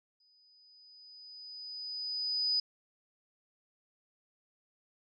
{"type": "tone with exponential growth", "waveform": "sine", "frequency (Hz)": 4980, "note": "D#8", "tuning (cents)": 1, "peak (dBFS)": -26, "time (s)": [0.2, 2.6], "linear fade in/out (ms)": 5, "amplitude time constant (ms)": 520, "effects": []}